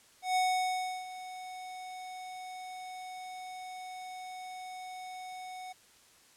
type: tone with ADSR envelope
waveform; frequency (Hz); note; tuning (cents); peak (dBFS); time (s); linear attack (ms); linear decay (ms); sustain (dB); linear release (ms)
square; 740; F#5; 0; -26; 0.22-5.73; 140; 690; -16; 13
effects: white hiss -61 dBFS RMS until 6.36 s + low-pass 10000 Hz 12 dB/octave